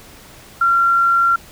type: tone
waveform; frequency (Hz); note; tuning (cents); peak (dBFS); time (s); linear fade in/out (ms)
sine; 1373; F6; -30; -11; 0.61-1.36; 5
effects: pink hiss -42 dBFS RMS until 1.51 s